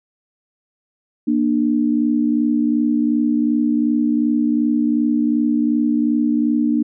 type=tone pair together; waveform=sine; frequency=235.6 / 298.3 Hz; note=A#3 / D4; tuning=+19 / +27 cents; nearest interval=major third; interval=408 cents; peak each=-17 dBFS; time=1.27-6.83 s; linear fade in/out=10 ms; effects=none